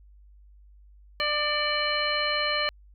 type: harmonic tone with a mistuned harmonic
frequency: 595 Hz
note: D5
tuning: 22 cents sharp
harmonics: 1 / 2 / 3 / 4 / 5 / 7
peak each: -31 / -31 / -31 / -31 / -31 / -31 dBFS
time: 1.2-2.69 s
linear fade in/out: 0 ms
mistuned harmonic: 4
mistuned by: -45 cents
effects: added 50 Hz sine -50 dBFS peak until 2.94 s